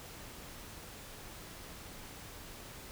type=silence; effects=pink hiss -49 dBFS RMS until 2.91 s